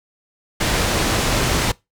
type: low-pass noise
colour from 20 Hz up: pink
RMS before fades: -19 dBFS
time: 0.6-1.72 s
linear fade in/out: 10 ms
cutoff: 8500 Hz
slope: 12 dB/octave
effects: noise-tail reverb RT60 0.2 s tail -22 dB re dry